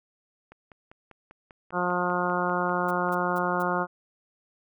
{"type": "click train", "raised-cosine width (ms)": 0.5, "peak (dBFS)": -32, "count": 14, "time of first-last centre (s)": [0.52, 3.089], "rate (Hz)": 5.06}
{"type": "harmonic tone", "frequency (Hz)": 178.3, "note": "F3", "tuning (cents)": 36, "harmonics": [1, 2, 3, 4, 5, 6, 7, 8], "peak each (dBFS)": [-32, -32, -32, -32, -32, -32, -32, -32], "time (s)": [1.72, 3.87], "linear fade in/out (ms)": 50}
{"type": "noise bursts", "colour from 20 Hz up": "blue", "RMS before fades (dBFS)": -45, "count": 4, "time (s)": [2.88, 3.626], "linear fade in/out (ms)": 5, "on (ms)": 29, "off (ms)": 210}
{"effects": []}